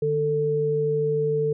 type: tone pair together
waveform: sine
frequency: 149.9 / 443.6 Hz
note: D3 / A4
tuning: +36 / +14 cents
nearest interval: octave + perfect fifth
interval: 1878 cents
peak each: -27 / -21 dBFS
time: 0.02-1.53 s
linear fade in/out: 5 ms
effects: none